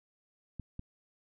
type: clicks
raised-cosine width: 5 ms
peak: -28 dBFS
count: 2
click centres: 0.597 / 0.794 s
effects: none